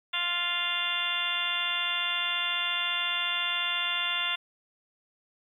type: harmonic tone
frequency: 349.2 Hz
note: F4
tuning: in tune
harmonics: 2 / 3 / 4 / 5 / 6 / 7 / 8 / 9 / 10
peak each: -43 / -38 / -36 / -40 / -35 / -43 / -32 / -39 / -31 dBFS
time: 0.13-4.36 s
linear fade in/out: 10 ms
effects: 10-bit